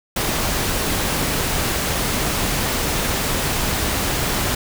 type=noise; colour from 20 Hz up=pink; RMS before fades=-21 dBFS; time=0.16-4.55 s; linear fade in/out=5 ms; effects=none